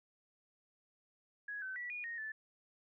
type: tone with pitch steps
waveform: sine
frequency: 1668 / 1530 / 1948 / 2445 / 1861 / 1749 Hz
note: G#6 / G6 / B6 / D#7 / A#6 / A6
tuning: +7 / -42 / -24 / -31 / -3 / -11 cents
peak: -40 dBFS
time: 1.48-2.32 s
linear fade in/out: 5 ms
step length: 140 ms
effects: none